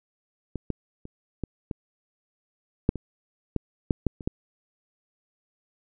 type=clicks; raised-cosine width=3 ms; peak=-18 / -14 / -27 / -16 / -18 / -6 / -20 / -12 / -8 / -9 / -26 / -12 dBFS; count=12; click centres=0.557 / 0.703 / 1.054 / 1.437 / 1.712 / 2.891 / 2.957 / 3.563 / 3.908 / 4.067 / 4.208 / 4.275 s; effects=none